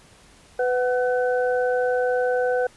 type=tone cluster; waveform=sine; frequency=499.8 / 743 / 1511 Hz; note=B4 / F#5 / F#6; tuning=+21 / +7 / +36 cents; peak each=-20 / -27 / -29 dBFS; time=0.59-2.67 s; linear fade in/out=5 ms; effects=pink hiss -52 dBFS RMS until 2.76 s + resampled to 24000 Hz